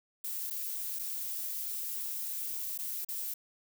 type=noise with dropouts; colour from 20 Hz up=violet; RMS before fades=-37 dBFS; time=0.24-3.34 s; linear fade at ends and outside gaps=5 ms; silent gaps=0.501-0.506 / 0.989-0.993 / 2.778-2.787 / 3.048-3.086 s; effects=none